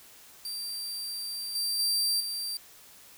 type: tone with level steps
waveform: sawtooth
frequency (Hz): 4699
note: D8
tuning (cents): 0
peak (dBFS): -31 / -25 / -22 / -29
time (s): 0.45-2.57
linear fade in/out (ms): 2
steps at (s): 1.55 / 1.79 / 2.2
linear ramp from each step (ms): 5
effects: white hiss -53 dBFS RMS until 3.17 s